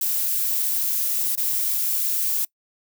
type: noise with dropouts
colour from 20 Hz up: violet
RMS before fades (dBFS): -23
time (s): 0.01-2.45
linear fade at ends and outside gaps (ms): 5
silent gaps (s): 1.355-1.375
effects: noise-tail reverb RT60 0.1 s tail -24 dB re dry